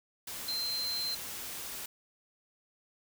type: tone in noise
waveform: sine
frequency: 4121 Hz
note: C8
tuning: 27 cents flat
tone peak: -32 dBFS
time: 0.48-1.15 s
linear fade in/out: 5 ms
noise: white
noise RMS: -41 dBFS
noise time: 0.27-1.86 s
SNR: +6 dB
effects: none